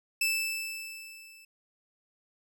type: tone with level ramp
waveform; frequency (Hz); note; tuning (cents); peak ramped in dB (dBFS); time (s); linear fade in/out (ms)
sawtooth; 2637; E7; 0; -21 to -49; 0.21-1.45; 5
effects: none